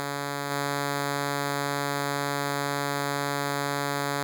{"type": "tone with level steps", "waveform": "5% pulse", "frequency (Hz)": 142, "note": "C#3", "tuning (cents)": 42, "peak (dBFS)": [-18, -15], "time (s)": [0, 4.23], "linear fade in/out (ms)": 0, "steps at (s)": 0.5, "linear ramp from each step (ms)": 20, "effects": []}